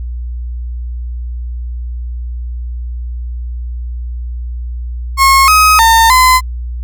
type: tone with pitch steps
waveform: 35% pulse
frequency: 1084 / 1264 / 907 / 1022 Hz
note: C#6 / D#6 / A#5 / C6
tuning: -39 / +27 / -48 / -41 cents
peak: -3 dBFS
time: 5.17-6.41 s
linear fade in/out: 50 ms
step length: 310 ms
effects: added 60 Hz sine -18 dBFS peak until 6.83 s